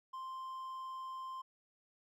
triangle tone, 1046.5 Hz, C6, in tune, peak -40 dBFS, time 0.13-1.42 s, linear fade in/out 10 ms, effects none

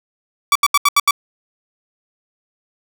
sawtooth tone bursts, 1147 Hz, D6, 41 cents flat, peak -6 dBFS, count 6, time 0.52-1.109 s, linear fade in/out 2 ms, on 34 ms, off 77 ms, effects none

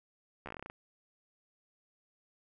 slowing click train, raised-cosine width 0.5 ms, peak -28 dBFS, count 11, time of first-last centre 0.46-0.699 s, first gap 13 ms, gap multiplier 1.13, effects none

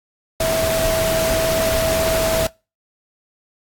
sine tone in noise, 650 Hz, E5, 24 cents flat, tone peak -18 dBFS, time 0.4-2.47 s, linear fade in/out 5 ms, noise pink, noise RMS -22 dBFS, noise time 0.4-2.47 s, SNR +1 dB, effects noise-tail reverb RT60 0.3 s tail -25 dB re dry + AAC 64 kbps

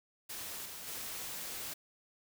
white noise with level steps, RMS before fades -43 / -46 / -42 dBFS, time 0.29-1.74 s, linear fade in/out 10 ms, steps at 0.65 / 0.87 s, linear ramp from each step 10 ms, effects none

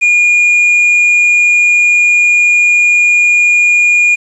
triangle tone, 2431 Hz, D#7, 41 cents flat, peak -4 dBFS, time 0.01-4.16 s, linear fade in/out 20 ms, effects resampled to 24000 Hz + 7-bit

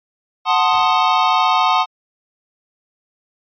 square chord, F# diminished seventh, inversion none, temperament equal with one note detuned, 740 / 883.6 / 1046.5 / 1244.5 Hz, F#5 / A5 / C6 / Eb6, 0 / +7 / 0 / 0 cents, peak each -19 dBFS, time 0.45-1.86 s, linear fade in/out 50 ms
pink noise with exponential decay, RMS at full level -37 dBFS, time 0.72-1.37 s, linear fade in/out 5 ms, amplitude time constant 140 ms
effects resampled to 11025 Hz

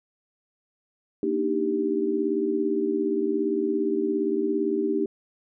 sine chord, Eb major seventh, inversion second, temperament equal, 233.1 / 293.7 / 311.1 / 392 Hz, Bb3 / D4 / Eb4 / G4, 0 / 0 / 0 / 0 cents, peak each -31 / -31 / -27 / -25 dBFS, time 1.23-5.06 s, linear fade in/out 2 ms, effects none

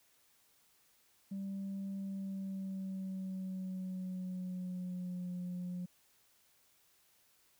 sine tone with pitch glide, 195.4 to 179.18 Hz, G3 to F3, -5 to +45 cents, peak -36 dBFS, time 1.31-5.86 s, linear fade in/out 10 ms, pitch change -150 cents, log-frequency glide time 1.96-5.3 s, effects tanh soft clip ceiling -36 dBFS + white hiss -70 dBFS RMS until 7.59 s

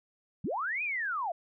sine linear two-way sweep, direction up then down, 120.6 to 2532 to 634 Hz, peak -30 dBFS, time 0.44-1.32 s, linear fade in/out 5 ms, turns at 0.83 s, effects none

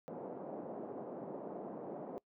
white band-pass noise, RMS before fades -45 dBFS, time 0.08-2.18 s, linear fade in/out 0 ms, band 180 to 670 Hz, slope 24 dB/octave, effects noise-tail reverb RT60 0.1 s tail -22 dB re dry

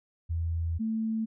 sine tone pair in turn, 83.1 / 221.9 Hz, E2 / A3, +15 / +15 cents, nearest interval octave + perfect fourth, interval 1700 cents, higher second, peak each -27 dBFS, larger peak neither, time 0.29-0.79 / 0.79-1.26 s, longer first, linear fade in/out 20 ms, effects none

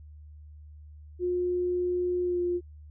sine tone with pitch glide, 357.6 to 352.5 Hz, F4 to F4, +41 to +16 cents, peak -25 dBFS, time 1.19-2.61 s, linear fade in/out 50 ms, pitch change -25 cents, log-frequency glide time 2.23-2.4 s, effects added 75 Hz sine -45 dBFS peak until 2.9 s

